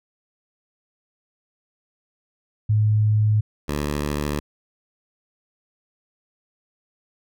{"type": "tone pair in turn", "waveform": ["sine", "10% pulse"], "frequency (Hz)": [106.9, 73.5], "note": ["A2", "D2"], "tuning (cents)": [-49, 2], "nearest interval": "tritone", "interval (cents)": 649, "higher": "first", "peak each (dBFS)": [-15, -15], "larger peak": "neither", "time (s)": [[2.69, 3.41], [3.68, 4.4]], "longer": "neither", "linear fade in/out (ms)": 10, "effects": []}